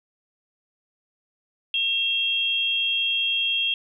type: tone pair together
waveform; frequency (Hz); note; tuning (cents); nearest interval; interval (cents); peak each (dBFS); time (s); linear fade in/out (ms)
sine; 2723 / 3245; F7 / G#7; -44 / -41; minor third; 303; -26 / -22; 1.74-3.74; 2
effects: 10-bit